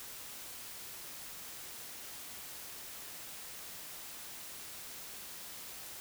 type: silence
effects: white hiss -47 dBFS RMS until 6 s